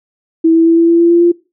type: tone with pitch steps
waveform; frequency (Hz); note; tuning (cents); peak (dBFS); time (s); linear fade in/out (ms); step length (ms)
sine; 326.3 / 328.9 / 331.6 / 334.3 / 337 / 339.8 / 342.5 / 345.3; E4 / E4 / E4 / E4 / E4 / F4 / F4 / F4; -18 / -4 / +10 / +24 / +38 / -47 / -34 / -20; -5; 0.44-1.32; 10; 110
effects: noise-tail reverb RT60 0.3 s tail -22 dB re dry